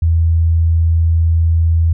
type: tone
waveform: sine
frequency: 82.41 Hz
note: E2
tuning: in tune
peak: -9 dBFS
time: 0.02-1.93 s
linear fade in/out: 5 ms
effects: none